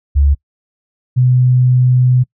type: tone pair in turn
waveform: sine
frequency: 70.8 / 126.15 Hz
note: C#2 / B2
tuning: +37 / +37 cents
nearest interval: minor seventh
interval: 1000 cents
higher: second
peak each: -7 dBFS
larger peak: neither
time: 0.15-0.35 / 1.16-2.24 s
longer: second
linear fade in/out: 20 ms
effects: noise-tail reverb RT60 0.1 s tail -25 dB re dry